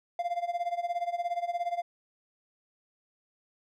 triangle tone with tremolo, 696 Hz, F5, 6 cents flat, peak -24 dBFS, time 0.19-1.82 s, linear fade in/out 2 ms, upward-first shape sine, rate 17 Hz, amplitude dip 85%, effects none

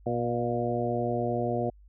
harmonic tone with a mistuned harmonic, 120.2 Hz, B2, 46 cents flat, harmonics 1 / 2 / 3 / 4 / 5 / 6, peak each -33 / -33 / -33 / -33 / -33 / -33 dBFS, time 0.06-1.7 s, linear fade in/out 5 ms, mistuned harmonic 6, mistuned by -32 cents, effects added 50 Hz sine -51 dBFS peak until 1.88 s

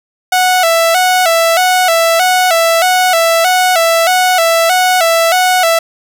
sawtooth tone with vibrato, 698.5 Hz, F5, in tune, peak -4 dBFS, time 0.32-5.79 s, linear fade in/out 5 ms, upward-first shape square, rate 1.6 Hz, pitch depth 91 cents each way, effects none

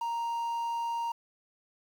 triangle tone with quantisation, 932.3 Hz, A#5, in tune, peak -28 dBFS, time 0.01-1.12 s, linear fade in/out 5 ms, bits 9, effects none

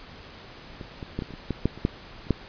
clicks, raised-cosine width 3 ms, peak -24 / -22 / -15 / -19 / -29 / -25 / -13 / -8 / -27 / -8 / -30 / -7 dBFS, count 12, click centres 0.812 / 1.028 / 1.19 / 1.222 / 1.307 / 1.338 / 1.507 / 1.656 / 1.776 / 1.851 / 2.269 / 2.307 s, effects pink hiss -45 dBFS RMS until 2.48 s + resampled to 11025 Hz

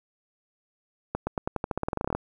accelerating click train, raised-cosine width 1 ms, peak -13 dBFS, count 18, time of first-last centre 1.15-2.15 s, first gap 120 ms, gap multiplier 0.9, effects 9-bit

